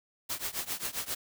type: noise with tremolo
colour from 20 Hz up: white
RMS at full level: -32 dBFS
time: 0.29-1.15 s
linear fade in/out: 10 ms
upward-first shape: triangle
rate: 7.5 Hz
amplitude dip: 95%
effects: none